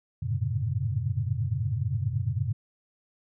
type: tone cluster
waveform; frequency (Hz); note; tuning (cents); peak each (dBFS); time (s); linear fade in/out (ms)
sine; 90.7 / 105.2 / 114.4 / 134.4 / 142.6; F#2 / G#2 / A#2 / C3 / C#3; -34 / +23 / -32 / +47 / +49; -32 / -32 / -30 / -32 / -36; 0.22-2.53; 10
effects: none